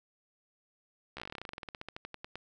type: slowing click train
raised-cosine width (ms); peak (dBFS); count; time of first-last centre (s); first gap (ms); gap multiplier
0.3; -25; 26; 1.17-2.356; 14; 1.09
effects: none